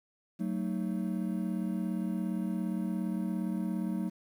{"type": "chord", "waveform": "triangle", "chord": "D# diminished", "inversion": "first", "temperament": "just", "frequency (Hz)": [186.68, 224, 311.1], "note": ["F#3", "A3", "D#4"], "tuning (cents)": [16, 31, 0], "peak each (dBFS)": [-31, -33, -36], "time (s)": [0.39, 4.1], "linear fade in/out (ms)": 20, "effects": ["10-bit"]}